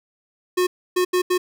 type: tone bursts at uneven times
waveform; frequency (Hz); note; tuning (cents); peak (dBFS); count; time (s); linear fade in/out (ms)
square; 362.6; F#4; -35; -17; 4; 0.57-0.67 / 0.96-1.05 / 1.13-1.22 / 1.3-1.38; 10
effects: none